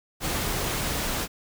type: noise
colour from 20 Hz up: pink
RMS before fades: -28 dBFS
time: 0.2-1.28 s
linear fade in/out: 50 ms
effects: none